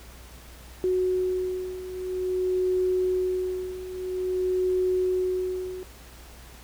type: beating tone pair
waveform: sine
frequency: 368.3 / 368.8 Hz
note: F#4 / F#4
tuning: -8 / -6 cents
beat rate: 0.5 Hz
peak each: -29 / -25 dBFS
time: 0.84-5.83 s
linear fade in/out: 0 ms
effects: added 60 Hz sine -46 dBFS peak until 6.63 s + pink hiss -49 dBFS RMS until 6.63 s